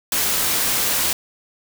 white noise, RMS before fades -20 dBFS, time 0.12-1.13 s, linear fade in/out 2 ms, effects none

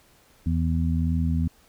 harmonic tone, 82.1 Hz, E2, 6 cents flat, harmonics 1 / 2 / 3, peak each -23 / -26 / -28 dBFS, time 0.46-1.48 s, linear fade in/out 5 ms, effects pink hiss -58 dBFS RMS until 1.68 s

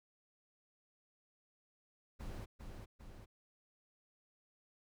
brown noise with echo, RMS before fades -45 dBFS, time 2.19-2.46 s, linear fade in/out 20 ms, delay 400 ms, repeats 2, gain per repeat -4 dB, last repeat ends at 3.26 s, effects none

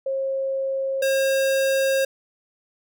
sine / square tone pair in turn, 538 / 538 Hz, C5 / C5, +48 / +48 cents, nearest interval unison, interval 0 cents, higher neither, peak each -22 / -19 dBFS, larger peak second, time 0.06-1.02 / 1.02-2.05 s, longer second, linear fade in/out 5 ms, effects none

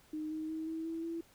sine tone with pitch steps, 308.5 / 313.2 / 317.9 / 322.7 / 327.6 / 332.6 Hz, D#4 / D#4 / D#4 / E4 / E4 / E4, -15 / +11 / +37 / -37 / -11 / +16 cents, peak -36 dBFS, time 0.13-1.21 s, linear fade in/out 5 ms, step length 180 ms, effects pink hiss -64 dBFS RMS until 1.34 s

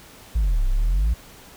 sine exponential two-way sweep, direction down then up, 59.6 to 30.75 to 59.6 Hz, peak -14 dBFS, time 0.35-1.14 s, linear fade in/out 10 ms, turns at 0.67 s, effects tanh soft clip ceiling -16 dBFS + pink hiss -46 dBFS RMS until 1.56 s

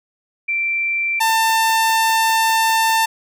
sine / sawtooth tone pair in turn, 2349 / 895 Hz, D7 / A5, 0 / +29 cents, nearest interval octave + perfect fourth, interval 1671 cents, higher first, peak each -17 / -10 dBFS, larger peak second, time 0.48-1.2 / 1.2-3.06 s, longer second, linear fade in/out 10 ms, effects none

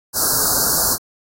white band-stop noise, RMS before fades -17 dBFS, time 0.13-0.98 s, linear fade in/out 50 ms, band 1600 to 4200 Hz, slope 96 dB/octave, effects AAC 48 kbps

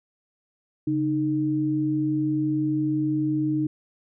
sine tone pair together, 139.4 / 307.7 Hz, C#3 / D#4, +10 / -19 cents, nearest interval octave + major second, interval 1371 cents, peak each -28 / -22 dBFS, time 0.87-3.67 s, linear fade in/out 5 ms, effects none

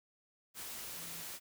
sine tone in noise, 167.6 Hz, E3, 29 cents sharp, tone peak -56 dBFS, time 0.94-1.25 s, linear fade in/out 50 ms, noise white, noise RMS -45 dBFS, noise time 0.54-1.4 s, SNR -14 dB, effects none

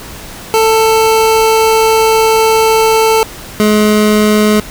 25% pulse tone pair in turn, 443.7 / 212 Hz, A4 / G#3, +14 / +36 cents, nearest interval octave + minor second, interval 1278 cents, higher first, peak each -3 dBFS, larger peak neither, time 0.54-3.23 / 3.6-4.6 s, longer first, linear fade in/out 0 ms, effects pink hiss -29 dBFS RMS until 4.7 s

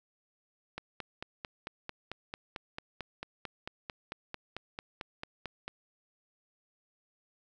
click train, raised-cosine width 0.3 ms, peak -22 dBFS, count 23, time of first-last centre 0.78-5.68 s, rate 4.49 Hz, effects none

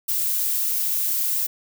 violet noise, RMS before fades -23 dBFS, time 0.08-1.47 s, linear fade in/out 10 ms, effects none

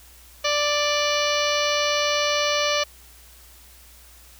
harmonic tone with a mistuned harmonic, 588 Hz, D5, 2 cents sharp, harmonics 1 / 2 / 3 / 4 / 5 / 6 / 7 / 8 / 9 / 10, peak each -24 / -27 / -31 / -28 / -28 / -33 / -32 / -33 / -35 / -32 dBFS, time 0.44-2.84 s, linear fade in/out 10 ms, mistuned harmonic 8, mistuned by -60 cents, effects added 60 Hz sine -50 dBFS peak until 4.39 s + white hiss -50 dBFS RMS until 4.39 s

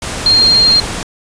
sine tone in noise, 4204 Hz, C8, 7 cents sharp, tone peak -6 dBFS, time 0.26-0.8 s, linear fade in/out 2 ms, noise pink, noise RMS -21 dBFS, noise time 0.02-1.03 s, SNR +12 dB, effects resampled to 22050 Hz

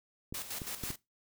clicks, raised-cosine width 3 ms, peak -27 dBFS, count 4, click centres 0.325 / 0.618 / 0.837 / 0.904 s
white noise with tremolo, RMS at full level -39 dBFS, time 0.34-0.96 s, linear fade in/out 5 ms, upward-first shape square, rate 6.1 Hz, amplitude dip 60%
effects noise-tail reverb RT60 0.2 s tail -20 dB re dry

